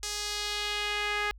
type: tone with band-pass filter sweep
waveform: sawtooth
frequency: 415.3 Hz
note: G#4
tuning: in tune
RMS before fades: -32 dBFS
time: 0.03-1.31 s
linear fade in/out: 0 ms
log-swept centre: 6200 to 1900 Hz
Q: 1.5
effects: added 50 Hz sine -47 dBFS peak until 1.38 s